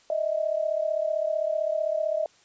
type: tone pair together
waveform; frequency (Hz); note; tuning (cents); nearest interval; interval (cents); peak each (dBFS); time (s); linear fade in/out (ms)
sine; 614.4 / 650; D#5 / E5; -22 / -24; minor second; 98; -26 / -27; 0.1-2.26; 2
effects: white hiss -59 dBFS RMS until 2.44 s + resampled to 16000 Hz